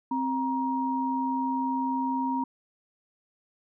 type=tone pair together; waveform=sine; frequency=262.3 / 944 Hz; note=C4 / A#5; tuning=+4 / +22 cents; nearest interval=octave + minor seventh; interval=2218 cents; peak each=-28 dBFS; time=0.11-2.44 s; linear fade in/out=5 ms; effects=none